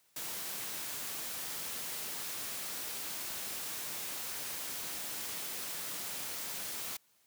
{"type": "noise", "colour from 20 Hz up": "white", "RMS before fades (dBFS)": -40, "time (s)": [0.16, 6.97], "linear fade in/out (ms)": 5, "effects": ["white hiss -70 dBFS RMS until 7.26 s", "high-pass 100 Hz 12 dB/octave"]}